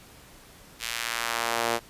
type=tone with high-pass filter sweep; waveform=sawtooth; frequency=116.54 Hz; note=A#2; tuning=in tune; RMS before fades=-29 dBFS; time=0.79-1.8 s; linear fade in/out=50 ms; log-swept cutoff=2700 to 480 Hz; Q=0.95; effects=pink hiss -51 dBFS RMS until 1.89 s + resampled to 32000 Hz